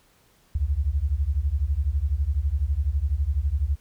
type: beating tone pair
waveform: sine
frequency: 65.41 / 77.41 Hz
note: C2 / D#2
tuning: 0 / -8 cents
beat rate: 12 Hz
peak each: -24 dBFS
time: 0.55-3.76 s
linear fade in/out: 5 ms
effects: pink hiss -61 dBFS RMS until 3.8 s